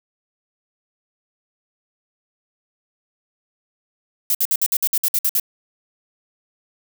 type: noise bursts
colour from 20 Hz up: violet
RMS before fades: -18 dBFS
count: 11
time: 4.3-5.398 s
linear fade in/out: 2 ms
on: 48 ms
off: 57 ms
effects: none